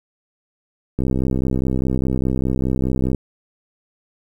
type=click train; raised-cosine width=3 ms; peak=-8 dBFS; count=141; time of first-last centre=0.99-3.147 s; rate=64.9 Hz; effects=8-bit